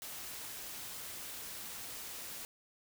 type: noise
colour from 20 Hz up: white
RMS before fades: -45 dBFS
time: 0.02-2.45 s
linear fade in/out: 0 ms
effects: none